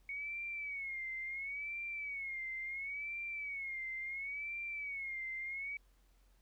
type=tone with vibrato; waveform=sine; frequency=2217 Hz; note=C#7; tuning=in tune; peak=-39 dBFS; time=0.09-5.77 s; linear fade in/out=2 ms; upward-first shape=sine; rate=0.72 Hz; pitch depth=110 cents each way; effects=added 45 Hz sine -65 dBFS peak until 6.41 s + pink hiss -75 dBFS RMS until 6.41 s